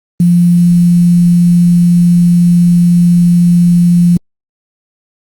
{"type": "tone with quantisation", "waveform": "sine", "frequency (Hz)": 174, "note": "F3", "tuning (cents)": -6, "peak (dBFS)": -4, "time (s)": [0.2, 4.17], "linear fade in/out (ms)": 2, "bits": 5, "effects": ["Opus 32 kbps"]}